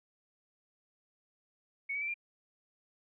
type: tone with pitch steps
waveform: sine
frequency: 2221 / 2276 / 2331 / 2389 Hz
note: C#7 / C#7 / D7 / D7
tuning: +3 / +45 / -14 / +29 cents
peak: -33 dBFS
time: 1.89-2.142 s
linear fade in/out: 10 ms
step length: 63 ms
effects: none